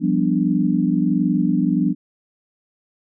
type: chord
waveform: sine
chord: G dominant seventh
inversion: third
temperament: equal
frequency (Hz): 174.61 / 196 / 246.9 / 293.7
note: F3 / G3 / B3 / D4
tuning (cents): 0 / 0 / 0 / 0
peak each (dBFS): -21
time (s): 0-1.95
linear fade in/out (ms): 50
effects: none